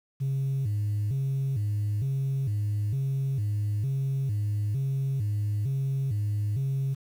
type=tone with vibrato; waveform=sine; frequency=118.8 Hz; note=A#2; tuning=33 cents sharp; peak=-23 dBFS; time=0.2-6.95 s; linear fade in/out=20 ms; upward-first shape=square; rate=1.1 Hz; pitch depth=230 cents each way; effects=tanh soft clip ceiling -23 dBFS + 9-bit